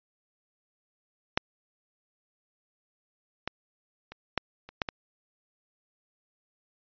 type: clicks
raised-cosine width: 0.3 ms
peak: -6 / -14 / -26 / -9 / -28 / -10 / -15 dBFS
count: 7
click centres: 1.375 / 3.476 / 4.12 / 4.377 / 4.69 / 4.818 / 4.888 s
effects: resampled to 11025 Hz